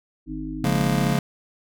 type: harmonic tone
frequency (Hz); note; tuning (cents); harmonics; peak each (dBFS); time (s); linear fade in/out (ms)
52; G#1; +3; 1 / 3 / 5 / 6; -35 / -37 / -33 / -32; 0.26-1.16; 50
type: chord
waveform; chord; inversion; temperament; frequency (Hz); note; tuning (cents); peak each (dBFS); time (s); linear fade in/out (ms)
square; Bb minor seventh; first; just; 139.85 / 174.81 / 209.8 / 233.1; Db3 / F3 / Ab3 / Bb3; +16 / +2 / +18 / 0; -24 / -26 / -27 / -28; 0.64-1.19; 2
effects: none